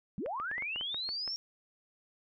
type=linear sweep; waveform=sine; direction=up; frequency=152.1 to 5600 Hz; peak=-34 dBFS; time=0.18-1.36 s; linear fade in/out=0 ms
type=clicks; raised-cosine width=0.5 ms; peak=-29 dBFS; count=10; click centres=0.261 / 0.4 / 0.514 / 0.581 / 0.623 / 0.76 / 0.811 / 0.945 / 1.09 / 1.277 s
effects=none